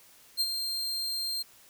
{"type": "tone with ADSR envelope", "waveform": "40% pulse", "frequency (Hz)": 4184, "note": "C8", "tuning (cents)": -1, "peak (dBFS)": -22, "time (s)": [0.37, 1.43], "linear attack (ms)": 37, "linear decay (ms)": 46, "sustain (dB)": -7, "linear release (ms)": 14, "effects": ["white hiss -57 dBFS RMS until 1.69 s"]}